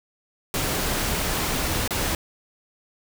pink noise with dropouts, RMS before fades -25 dBFS, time 0.54-2.15 s, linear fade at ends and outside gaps 1 ms, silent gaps 1.877-1.907 s, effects none

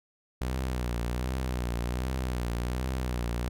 sawtooth tone with vibrato, 61.74 Hz, B1, in tune, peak -25 dBFS, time 0.41-3.49 s, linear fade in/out 5 ms, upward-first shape triangle, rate 1.3 Hz, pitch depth 98 cents each way, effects none

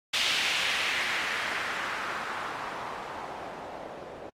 blue noise with low-pass filter sweep, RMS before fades -33 dBFS, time 0.13-4.3 s, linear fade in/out 10 ms, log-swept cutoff 3200 to 530 Hz, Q 1.8, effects AAC 48 kbps

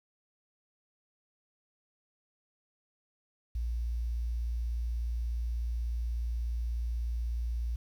sine tone with quantisation, 58.27 Hz, A#1, in tune, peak -30 dBFS, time 3.55-7.76 s, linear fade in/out 5 ms, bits 10, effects none

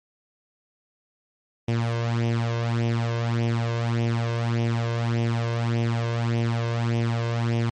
sawtooth tone with flanger, 116.54 Hz, A#2, in tune, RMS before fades -24 dBFS, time 1.68-7.7 s, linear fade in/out 5 ms, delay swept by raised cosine 0.34 to 1.94 ms, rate 1.7 Hz, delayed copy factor +0.7, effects low-pass 5000 Hz 12 dB/octave + MP3 48 kbps

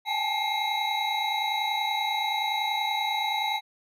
triangle tone cluster, 796 / 847 / 877 / 2134 / 3883 Hz, G5 / G#5 / A5 / C7 / B7, +26 / +34 / -6 / +34 / -30 cents, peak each -30 dBFS, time 0.05-3.61 s, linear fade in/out 50 ms, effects none

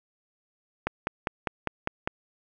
click train, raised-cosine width 0.5 ms, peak -11 dBFS, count 7, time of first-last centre 0.87-2.075 s, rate 4.98 Hz, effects none

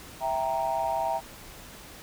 sine chord, E diminished, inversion none, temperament equal, 659.3 / 784 / 932.3 Hz, E5 / G5 / Bb5, 0 / 0 / 0 cents, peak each -29 dBFS, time 0.2-1.21 s, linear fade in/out 50 ms, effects tanh soft clip ceiling -18 dBFS + pink hiss -46 dBFS RMS until 2.02 s

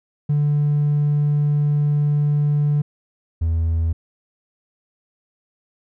triangle tone pair in turn, 146.83 / 82.12 Hz, D3 / E2, 0 / -6 cents, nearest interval minor seventh, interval 1006 cents, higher first, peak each -12 / -14 dBFS, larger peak first, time 0.29-2.82 / 3.41-3.93 s, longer first, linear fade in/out 10 ms, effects tanh soft clip ceiling -11 dBFS

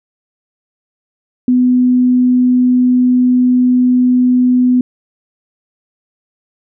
sine tone, 250 Hz, B3, 21 cents sharp, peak -7 dBFS, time 1.48-4.81 s, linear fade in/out 2 ms, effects none

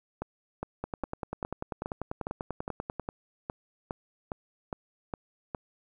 two click trains, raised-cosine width 1 ms, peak -19 / -19 dBFS, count 23 / 14, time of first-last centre 0.84-2.997 / 0.22-5.548 s, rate 10.2 / 2.44 Hz, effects 10-bit

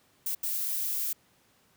violet noise bursts at uneven times, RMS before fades -31 dBFS, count 2, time 0.26-0.35 / 0.43-1.13 s, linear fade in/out 5 ms, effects pink hiss -65 dBFS RMS until 1.76 s + high-pass 100 Hz 12 dB/octave

